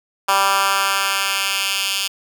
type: tone with high-pass filter sweep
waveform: 10% pulse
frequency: 196 Hz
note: G3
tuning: in tune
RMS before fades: -19 dBFS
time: 0.28-2.08 s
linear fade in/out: 10 ms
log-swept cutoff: 1000 to 3200 Hz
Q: 1.5
effects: none